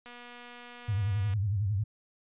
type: click train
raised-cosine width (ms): 0.3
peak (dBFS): -32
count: 310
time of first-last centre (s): 0.06-1.337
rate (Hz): 242
type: tone with vibrato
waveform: sine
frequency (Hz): 101.4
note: G#2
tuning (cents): -41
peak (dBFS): -26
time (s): 0.88-1.84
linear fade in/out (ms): 10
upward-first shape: sine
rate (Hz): 11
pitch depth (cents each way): 140
effects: resampled to 8000 Hz